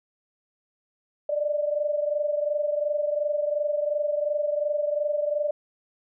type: tone pair together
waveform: sine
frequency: 588.2 / 611 Hz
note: D5 / D#5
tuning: +3 / -32 cents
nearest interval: minor second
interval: 65 cents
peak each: -24 / -29 dBFS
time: 1.29-5.51 s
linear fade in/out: 5 ms
effects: none